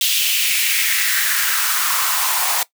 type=noise with high-pass filter sweep; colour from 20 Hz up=white; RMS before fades=-18 dBFS; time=0.01-2.63 s; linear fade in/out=2 ms; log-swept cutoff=3200 to 810 Hz; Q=3.1; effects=noise-tail reverb RT60 0.1 s tail -18 dB re dry